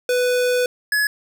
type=tone pair in turn; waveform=square; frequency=496.1 / 1694.4 Hz; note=B4 / G#6; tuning=+8 / +34 cents; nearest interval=octave + major sixth; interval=2126 cents; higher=second; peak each=-17 dBFS; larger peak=neither; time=0.09-0.66 / 0.92-1.07 s; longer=first; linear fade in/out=2 ms; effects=none